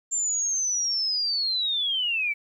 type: linear sweep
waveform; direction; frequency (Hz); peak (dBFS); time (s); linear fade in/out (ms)
sine; down; 7330 to 2259; -23; 0.11-2.34; 20
effects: 10-bit